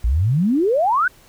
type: exponential sweep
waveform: sine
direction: up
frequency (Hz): 52.5 to 1568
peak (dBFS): -14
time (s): 0.04-1.08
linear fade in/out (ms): 5
effects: pink hiss -50 dBFS RMS until 1.28 s